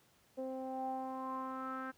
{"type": "tone with low-pass filter sweep", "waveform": "sawtooth", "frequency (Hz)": 261.6, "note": "C4", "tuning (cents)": 0, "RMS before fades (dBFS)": -41, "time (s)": [0.37, 1.92], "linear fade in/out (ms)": 20, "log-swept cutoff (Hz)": [580, 1500], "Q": 7.6, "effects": ["pink hiss -69 dBFS RMS until 1.97 s", "high-pass 80 Hz 12 dB/octave"]}